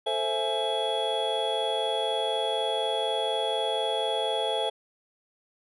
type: tone cluster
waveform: triangle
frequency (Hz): 443.9 / 528 / 664 / 842 / 3356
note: A4 / C5 / E5 / G#5 / G#7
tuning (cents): +15 / +16 / +12 / +24 / +17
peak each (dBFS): -30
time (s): 0.06-4.7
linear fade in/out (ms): 10
effects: resampled to 32000 Hz